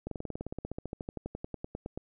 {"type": "slowing click train", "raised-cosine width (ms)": 2, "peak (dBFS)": -23, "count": 27, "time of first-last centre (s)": [0.07, 1.975], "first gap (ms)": 43, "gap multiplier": 1.04, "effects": []}